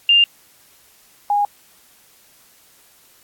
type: tone pair in turn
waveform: sine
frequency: 2800 / 820 Hz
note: F7 / G#5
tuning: +4 / -22 cents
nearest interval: octave + major sixth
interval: 2126 cents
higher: first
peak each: -9 / -14 dBFS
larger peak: first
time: 0.09-0.24 / 1.3-1.45 s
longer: neither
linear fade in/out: 2 ms
effects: white hiss -52 dBFS RMS until 3.23 s + AAC 64 kbps